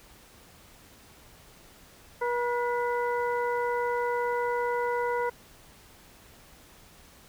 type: harmonic tone with a mistuned harmonic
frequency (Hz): 482.3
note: B4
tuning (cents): -41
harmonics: 1 / 2 / 3 / 4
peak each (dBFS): -28 / -30 / -36 / -39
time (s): 2.21-5.3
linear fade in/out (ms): 10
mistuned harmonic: 4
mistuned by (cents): +62
effects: pink hiss -54 dBFS RMS until 7.28 s